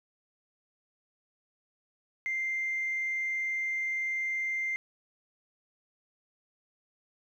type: tone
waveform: sine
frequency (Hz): 2093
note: C7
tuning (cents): 0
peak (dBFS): -28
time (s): 2.26-4.76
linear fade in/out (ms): 0
effects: tanh soft clip ceiling -25 dBFS + 11-bit